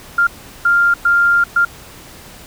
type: tone bursts at uneven times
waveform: sine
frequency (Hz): 1396.9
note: F6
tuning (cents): 0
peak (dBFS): -9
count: 4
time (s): 0.18-0.27 / 0.65-0.94 / 1.05-1.44 / 1.56-1.65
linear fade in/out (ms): 5
effects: pink hiss -38 dBFS RMS until 2.46 s